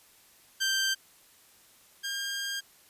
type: tone pair in turn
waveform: 15% pulse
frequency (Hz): 1568 / 1606.5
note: G6 / G6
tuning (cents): 0 / +42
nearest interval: unison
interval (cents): 42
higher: second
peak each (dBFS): -19 / -25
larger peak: first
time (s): 0.6-0.95 / 2.03-2.61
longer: second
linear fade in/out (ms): 20
effects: white hiss -59 dBFS RMS until 2.89 s + resampled to 32000 Hz